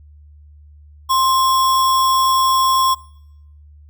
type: tone with sample-and-hold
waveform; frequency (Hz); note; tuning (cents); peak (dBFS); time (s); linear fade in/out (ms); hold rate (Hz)
sine; 1052; C6; +9; -12; 1.09-2.95; 20; 4410
effects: noise-tail reverb RT60 0.8 s tail -23 dB re dry + added 74 Hz sine -41 dBFS peak until 3.89 s